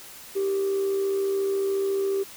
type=tone with amplitude modulation; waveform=sine; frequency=391.5 Hz; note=G4; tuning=2 cents flat; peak=-19 dBFS; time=0.35-2.24 s; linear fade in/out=20 ms; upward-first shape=sine; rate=74.2 Hz; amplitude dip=40%; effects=tanh soft clip ceiling -19 dBFS + white hiss -44 dBFS RMS until 2.36 s